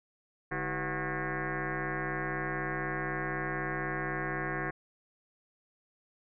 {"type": "tone with frequency modulation", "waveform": "sine", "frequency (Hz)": 740, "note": "F#5", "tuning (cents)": 0, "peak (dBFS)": -31, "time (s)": [0.51, 4.71], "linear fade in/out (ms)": 10, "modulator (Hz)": 177, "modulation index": 6.8, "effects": []}